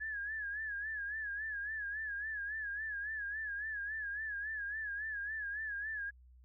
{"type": "tone with vibrato", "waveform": "sine", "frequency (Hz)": 1691, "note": "G#6", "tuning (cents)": 31, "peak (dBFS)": -37, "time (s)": [0, 6.11], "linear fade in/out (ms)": 20, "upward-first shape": "sine", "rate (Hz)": 3.6, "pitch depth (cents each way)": 89, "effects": ["added 62 Hz sine -57 dBFS peak until 6.44 s"]}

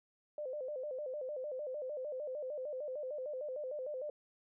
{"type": "tone with vibrato", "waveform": "sine", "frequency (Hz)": 554.4, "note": "C#5", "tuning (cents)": 0, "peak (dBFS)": -38, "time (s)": [0.38, 4.1], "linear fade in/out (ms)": 2, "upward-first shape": "square", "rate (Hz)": 6.6, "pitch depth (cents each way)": 130, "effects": []}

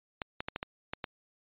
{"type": "clicks", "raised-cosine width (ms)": 0.3, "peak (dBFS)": -18, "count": 7, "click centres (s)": [0.218, 0.405, 0.485, 0.561, 0.629, 0.935, 1.042], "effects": ["resampled to 8000 Hz"]}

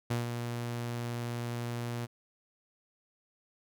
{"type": "tone with ADSR envelope", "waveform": "sawtooth", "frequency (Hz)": 119.2, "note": "A#2", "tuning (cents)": 39, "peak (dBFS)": -24, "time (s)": [0.1, 2.07], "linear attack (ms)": 9, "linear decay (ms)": 150, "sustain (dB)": -6, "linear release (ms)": 29, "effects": []}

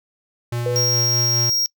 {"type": "tone with tremolo", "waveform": "square", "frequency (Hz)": 119.5, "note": "A#2", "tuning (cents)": 43, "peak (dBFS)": -22, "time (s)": [0.52, 1.5], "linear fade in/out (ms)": 5, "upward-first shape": "sine", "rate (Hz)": 4.8, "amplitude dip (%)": 25}
{"type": "tone with exponential decay", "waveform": "sine", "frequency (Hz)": 492.1, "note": "B4", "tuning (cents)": -6, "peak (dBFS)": -18, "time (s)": [0.66, 1.63], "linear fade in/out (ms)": 2, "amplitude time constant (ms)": 210}
{"type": "tone", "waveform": "square", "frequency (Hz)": 5600, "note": "F8", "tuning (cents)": 4, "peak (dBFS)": -18, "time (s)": [0.76, 1.66], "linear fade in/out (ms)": 0}
{"effects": ["noise-tail reverb RT60 0.1 s tail -25 dB re dry"]}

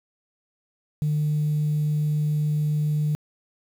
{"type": "tone", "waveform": "sine", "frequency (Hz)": 150.6, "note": "D3", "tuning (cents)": 44, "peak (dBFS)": -19, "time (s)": [1.02, 3.15], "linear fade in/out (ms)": 0, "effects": ["tanh soft clip ceiling -17 dBFS", "8-bit"]}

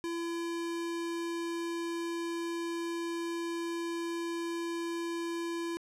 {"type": "tone", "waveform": "square", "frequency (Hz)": 337.8, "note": "E4", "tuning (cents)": 42, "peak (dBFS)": -34, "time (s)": [0.04, 5.77], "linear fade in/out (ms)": 0, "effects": ["low-pass 10000 Hz 12 dB/octave"]}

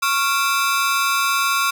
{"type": "ring-modulated tone", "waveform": "sawtooth", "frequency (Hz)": 1244.5, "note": "D#6", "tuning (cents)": 0, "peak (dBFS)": -10, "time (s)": [0.02, 1.71], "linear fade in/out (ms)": 10, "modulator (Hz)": 141, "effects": []}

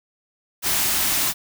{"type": "band-stop noise", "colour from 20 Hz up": "white", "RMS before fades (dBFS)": -21, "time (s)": [0.62, 1.34], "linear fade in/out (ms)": 50, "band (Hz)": [410, 590], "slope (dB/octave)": 96, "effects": []}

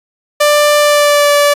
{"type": "tone with pitch glide", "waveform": "sawtooth", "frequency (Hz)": [591, 579.5], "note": ["D5", "D5"], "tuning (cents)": [11, -23], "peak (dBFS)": -3, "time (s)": [0.4, 1.54], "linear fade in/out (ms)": 10, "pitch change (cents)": -34, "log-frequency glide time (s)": [0.79, 1.32], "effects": ["resampled to 32000 Hz"]}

